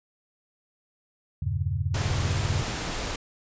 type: chord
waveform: sine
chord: E diminished seventh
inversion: none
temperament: equal with one note detuned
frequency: 82.41 / 98 / 118.24 / 138.59 Hz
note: E2 / G2 / Bb2 / Db3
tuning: 0 / 0 / +25 / 0 cents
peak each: -30 / -28 / -34 / -31 dBFS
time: 1.42-2.62 s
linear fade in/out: 5 ms
type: noise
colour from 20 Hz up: pink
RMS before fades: -31 dBFS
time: 1.94-3.16 s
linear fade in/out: 5 ms
effects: resampled to 16000 Hz